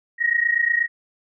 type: tone pair together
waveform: sine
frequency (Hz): 1871 / 1899.3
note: A#6 / A#6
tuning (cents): +6 / +32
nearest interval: unison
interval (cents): 26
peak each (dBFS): -20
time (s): 0.18-0.88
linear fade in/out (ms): 50
effects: none